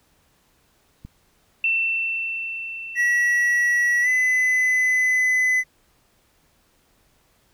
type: click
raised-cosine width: 5 ms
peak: -25 dBFS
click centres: 1.05 s
type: tone with exponential decay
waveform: sine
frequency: 2685 Hz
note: E7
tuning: 31 cents sharp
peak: -17 dBFS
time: 1.64-5.19 s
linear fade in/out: 2 ms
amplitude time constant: 770 ms
type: tone with pitch glide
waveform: triangle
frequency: 1931 to 2014 Hz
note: B6 to B6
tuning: -39 to +33 cents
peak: -15 dBFS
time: 2.95-5.64 s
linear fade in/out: 50 ms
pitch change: +72 cents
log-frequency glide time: 4.02-4.08 s
effects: pink hiss -62 dBFS RMS until 7.53 s